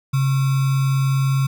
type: tone with sample-and-hold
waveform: sine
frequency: 135.1 Hz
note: C#3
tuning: 44 cents flat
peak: -15 dBFS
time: 0.13-1.47 s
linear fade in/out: 10 ms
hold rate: 1225 Hz
effects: none